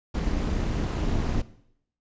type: noise with amplitude modulation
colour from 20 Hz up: brown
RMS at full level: -23 dBFS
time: 0.14-1.42 s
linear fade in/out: 10 ms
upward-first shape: sine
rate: 258 Hz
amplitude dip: 70%
effects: noise-tail reverb RT60 0.7 s tail -17 dB re dry + resampled to 16000 Hz